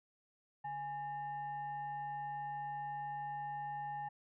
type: tone with frequency modulation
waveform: sine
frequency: 830.6 Hz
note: G#5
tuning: in tune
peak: -39 dBFS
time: 0.64-4.09 s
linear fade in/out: 10 ms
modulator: 974 Hz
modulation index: 0.42
effects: none